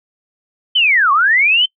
sine linear two-way sweep, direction down then up, 3120 to 1074 to 3120 Hz, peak -9 dBFS, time 0.75-1.66 s, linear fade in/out 10 ms, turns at 1.12 s, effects noise-tail reverb RT60 0.1 s tail -24 dB re dry

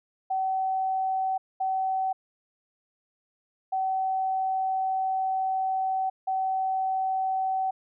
sine tone bursts at uneven times, 761 Hz, F#5, 48 cents sharp, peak -24 dBFS, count 4, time 0.3-1.38 / 1.6-2.13 / 3.72-6.1 / 6.27-7.71 s, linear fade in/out 10 ms, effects none

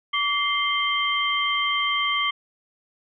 sine tone cluster, 1153 / 2097 / 3144 Hz, D6 / C7 / G7, -32 / +3 / +4 cents, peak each -25 dBFS, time 0.13-2.31 s, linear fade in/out 10 ms, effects none

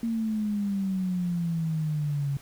sine exponential sweep, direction down, 231.7 to 138.1 Hz, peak -25 dBFS, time 0.03-2.37 s, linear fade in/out 2 ms, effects pink hiss -52 dBFS RMS until 2.41 s

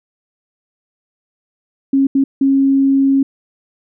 sine tone bursts at uneven times, 272.4 Hz, C#4, 30 cents flat, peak -9 dBFS, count 3, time 1.93-2.07 / 2.15-2.24 / 2.41-3.23 s, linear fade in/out 5 ms, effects none

